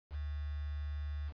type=tone with quantisation; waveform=sine; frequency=73.42 Hz; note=D2; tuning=in tune; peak=-36 dBFS; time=0.1-1.33 s; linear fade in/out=50 ms; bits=9; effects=resampled to 11025 Hz